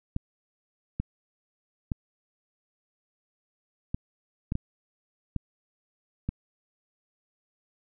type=clicks; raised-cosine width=5 ms; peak=-16 dBFS; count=8; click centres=0.164 / 1 / 1.918 / 3.945 / 4.521 / 4.554 / 5.363 / 6.29 s; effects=none